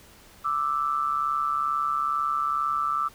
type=tone pair together; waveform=sine; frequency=1176.8 / 1319 Hz; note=D6 / E6; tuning=+3 / +1 cents; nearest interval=major second; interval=198 cents; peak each=-26 / -26 dBFS; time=0.44-3.09 s; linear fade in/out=20 ms; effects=pink hiss -52 dBFS RMS until 3.14 s